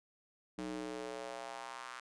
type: tone with high-pass filter sweep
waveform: square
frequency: 61.8 Hz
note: B1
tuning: 2 cents sharp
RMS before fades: -44 dBFS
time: 0.58-2 s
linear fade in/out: 5 ms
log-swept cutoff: 250 to 1300 Hz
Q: 2.3
effects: resampled to 22050 Hz